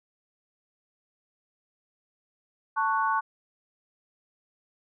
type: chord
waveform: sine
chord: F# minor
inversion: first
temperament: just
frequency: 888 / 1110 / 1480 Hz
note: A5 / C#6 / F#6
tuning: +16 / +2 / 0 cents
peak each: -27 / -26 / -30 dBFS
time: 2.76-3.21 s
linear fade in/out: 20 ms
effects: none